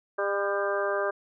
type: harmonic tone with a mistuned harmonic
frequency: 200.5 Hz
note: G3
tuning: 39 cents sharp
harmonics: 2 / 3 / 4 / 5 / 6 / 7 / 8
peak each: -30 / -29 / -39 / -37 / -33 / -42 / -33 dBFS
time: 0.18-1.11 s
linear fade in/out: 10 ms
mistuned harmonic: 8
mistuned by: -30 cents
effects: none